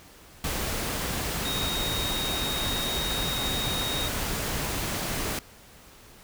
sine tone in noise, 3742 Hz, A#7, 6 cents sharp, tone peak -30 dBFS, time 1.45-4.08 s, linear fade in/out 2 ms, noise pink, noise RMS -30 dBFS, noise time 0.44-5.39 s, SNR -3 dB, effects pink hiss -51 dBFS RMS until 6.23 s

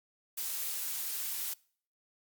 blue noise, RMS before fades -36 dBFS, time 0.37-1.54 s, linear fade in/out 10 ms, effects noise-tail reverb RT60 0.5 s tail -23 dB re dry + Opus 48 kbps

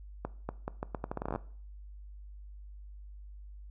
accelerating click train, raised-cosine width 1 ms, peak -20 dBFS, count 16, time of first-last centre 0.25-1.36 s, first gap 240 ms, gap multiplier 0.79, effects noise-tail reverb RT60 0.5 s tail -19 dB re dry + added 50 Hz sine -45 dBFS peak until 3.7 s

